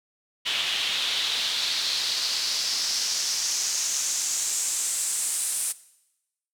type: noise with band-pass filter sweep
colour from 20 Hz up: pink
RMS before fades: -27 dBFS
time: 0.45-5.73 s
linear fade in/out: 20 ms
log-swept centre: 3100 to 9300 Hz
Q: 3.2
effects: noise-tail reverb RT60 0.9 s tail -18 dB re dry